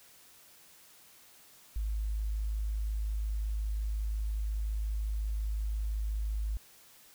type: tone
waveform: sine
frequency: 52.8 Hz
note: G#1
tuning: 29 cents sharp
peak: -30 dBFS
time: 1.76-6.57 s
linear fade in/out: 0 ms
effects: white hiss -58 dBFS RMS until 7.14 s